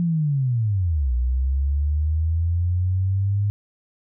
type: linear two-way sweep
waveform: sine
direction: down then up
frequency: 175.8 to 60 to 103 Hz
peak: -18 dBFS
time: 0-3.5 s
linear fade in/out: 0 ms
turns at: 1.13 s
effects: none